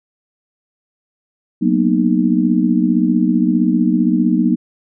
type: chord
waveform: sine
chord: B major seventh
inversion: second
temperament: just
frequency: 185.21 / 231.5 / 246.9 / 308.7 Hz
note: F#3 / A#3 / B3 / D#4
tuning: +2 / -12 / 0 / -14 cents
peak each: -17 dBFS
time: 1.61-4.56 s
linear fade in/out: 20 ms
effects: none